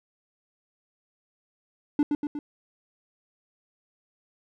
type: tone with echo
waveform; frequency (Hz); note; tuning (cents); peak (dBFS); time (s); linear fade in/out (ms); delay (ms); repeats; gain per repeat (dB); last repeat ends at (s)
triangle; 293.7; D4; 0; -16; 1.99-2.03; 2; 120; 3; -4; 2.39
effects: none